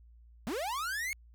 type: linear sweep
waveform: 45% pulse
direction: up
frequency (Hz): 191.9 to 2213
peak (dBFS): -33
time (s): 0.47-1.13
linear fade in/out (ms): 0
effects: added 58 Hz sine -54 dBFS peak until 1.34 s